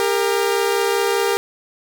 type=tone pair together; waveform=sawtooth; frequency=400.4 / 465.4 Hz; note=G4 / A#4; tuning=+37 / -3 cents; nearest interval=minor third; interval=260 cents; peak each=-15 / -16 dBFS; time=0-1.37 s; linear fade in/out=0 ms; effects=none